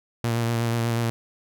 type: tone with vibrato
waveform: sawtooth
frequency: 116.54 Hz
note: A#2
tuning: in tune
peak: -18 dBFS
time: 0.24-1.1 s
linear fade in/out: 0 ms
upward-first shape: sine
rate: 8.2 Hz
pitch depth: 25 cents each way
effects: none